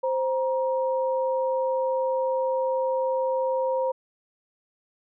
sine tone pair together, 523.3 / 946 Hz, C5 / A#5, 0 / +25 cents, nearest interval minor seventh, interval 1025 cents, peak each -23 / -29 dBFS, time 0.03-3.92 s, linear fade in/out 10 ms, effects none

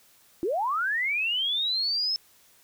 sine linear sweep, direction up, 311.1 to 5274 Hz, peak -24 dBFS, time 0.43-2.16 s, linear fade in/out 0 ms, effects white hiss -59 dBFS RMS until 2.63 s

